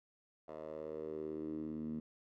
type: tone with band-pass filter sweep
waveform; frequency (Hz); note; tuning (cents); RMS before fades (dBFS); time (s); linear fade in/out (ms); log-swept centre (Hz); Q
10% pulse; 77.78; D#2; 0; -43; 0.48-2; 5; 680 to 220; 4.2
effects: none